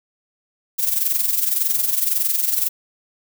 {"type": "noise with amplitude modulation", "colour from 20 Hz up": "violet", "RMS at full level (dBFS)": -17, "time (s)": [0.78, 2.69], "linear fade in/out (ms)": 20, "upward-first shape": "sine", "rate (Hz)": 21.8, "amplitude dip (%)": 65, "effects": []}